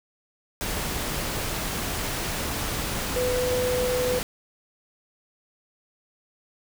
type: tone in noise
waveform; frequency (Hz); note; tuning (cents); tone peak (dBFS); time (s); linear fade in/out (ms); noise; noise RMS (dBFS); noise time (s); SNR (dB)
sine; 499.3; B4; +19; -23; 3.16-4.19; 0; pink; -29; 0.61-4.23; +3
effects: none